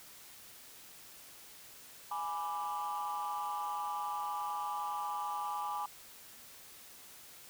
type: chord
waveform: sine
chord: G# diminished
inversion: none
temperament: equal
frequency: 830.6 / 987.8 / 1174.7 Hz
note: G#5 / B5 / D6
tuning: 0 / 0 / 0 cents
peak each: -37 / -39 / -38 dBFS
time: 2.11-5.86 s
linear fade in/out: 5 ms
effects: tanh soft clip ceiling -30 dBFS + white hiss -54 dBFS RMS until 7.49 s